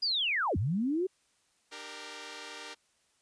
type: linear two-way sweep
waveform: sine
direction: down then up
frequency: 4978 to 79.3 to 387.2 Hz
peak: -27 dBFS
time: 0.02-1.07 s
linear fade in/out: 10 ms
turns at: 0.57 s
type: chord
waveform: 5% pulse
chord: G minor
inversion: second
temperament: equal with one note detuned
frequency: 299.5 / 392 / 466.2 Hz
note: D4 / G4 / Bb4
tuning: +34 / 0 / 0 cents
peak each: -37 / -37 / -33 dBFS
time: 1.71-2.75 s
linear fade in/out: 20 ms
effects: white hiss -71 dBFS RMS until 3.21 s + resampled to 22050 Hz